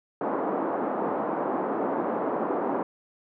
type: band-pass noise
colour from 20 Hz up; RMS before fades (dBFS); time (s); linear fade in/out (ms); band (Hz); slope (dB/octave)
pink; -28; 0.21-2.83; 2; 250 to 1100; 24
effects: none